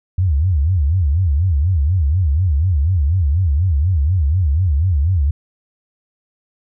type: tone with vibrato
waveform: sine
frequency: 81.1 Hz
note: E2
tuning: 28 cents flat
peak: -12 dBFS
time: 0.18-5.31 s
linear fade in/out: 5 ms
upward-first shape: sine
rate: 4.1 Hz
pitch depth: 290 cents each way
effects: none